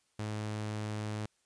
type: tone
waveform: sawtooth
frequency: 106.6 Hz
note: G#2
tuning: 46 cents sharp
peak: -31 dBFS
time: 0.19-1.26 s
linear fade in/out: 5 ms
effects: white hiss -74 dBFS RMS until 1.45 s + resampled to 22050 Hz